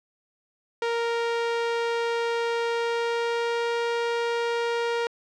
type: tone with pitch glide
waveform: sawtooth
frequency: 466.2 to 468.9 Hz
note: A#4 to A#4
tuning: 0 to +10 cents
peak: -20 dBFS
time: 0.82-5.07 s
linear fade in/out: 2 ms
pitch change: +10 cents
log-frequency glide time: 2.69-3.72 s
effects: low-pass 4000 Hz 12 dB/octave